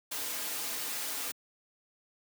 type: noise with comb filter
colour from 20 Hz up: white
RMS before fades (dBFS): -36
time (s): 0.11-1.32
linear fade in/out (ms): 10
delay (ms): 5.3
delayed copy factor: -0.6
effects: high-pass 200 Hz 12 dB/octave